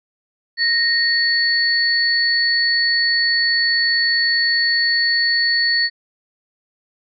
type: tone pair together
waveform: sine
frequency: 1864.7 / 4435 Hz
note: A#6 / C#8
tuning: 0 / 0 cents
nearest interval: octave + minor third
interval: 1500 cents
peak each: -17 dBFS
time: 0.57-5.9 s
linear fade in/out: 50 ms
effects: none